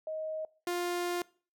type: tone pair in turn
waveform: sine / sawtooth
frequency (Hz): 628 / 351.7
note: D#5 / F4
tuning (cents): +16 / +12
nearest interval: minor seventh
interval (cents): 1004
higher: first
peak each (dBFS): -34 / -27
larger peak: second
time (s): 0.07-0.45 / 0.67-1.22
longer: second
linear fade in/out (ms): 2
effects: noise-tail reverb RT60 0.4 s tail -22 dB re dry